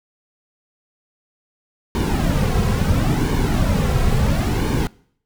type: noise with flanger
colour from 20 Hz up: brown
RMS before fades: -18 dBFS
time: 1.95-4.87 s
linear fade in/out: 0 ms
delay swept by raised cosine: 1.5 to 3.4 ms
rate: 0.73 Hz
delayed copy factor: -0.65
effects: noise-tail reverb RT60 0.6 s tail -23 dB re dry